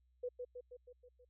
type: tone with echo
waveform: sine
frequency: 493.9 Hz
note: B4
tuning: in tune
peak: -37 dBFS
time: 0.23-0.29 s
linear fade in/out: 10 ms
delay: 160 ms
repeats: 6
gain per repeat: -4 dB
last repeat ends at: 1.25 s
effects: added 62 Hz sine -70 dBFS peak until 1.29 s